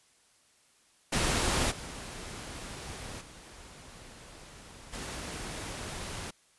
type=noise with level steps; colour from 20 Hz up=pink; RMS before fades=-28 / -42 / -50 / -39 dBFS; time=1.12-6.31 s; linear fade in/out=10 ms; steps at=1.7 / 3.2 / 4.92 s; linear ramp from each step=20 ms; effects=white hiss -65 dBFS RMS until 6.58 s + resampled to 24000 Hz